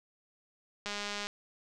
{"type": "click train", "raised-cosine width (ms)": 0.2, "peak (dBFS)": -20, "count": 85, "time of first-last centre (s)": [0.86, 1.27], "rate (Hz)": 205, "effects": ["resampled to 24000 Hz", "8-bit"]}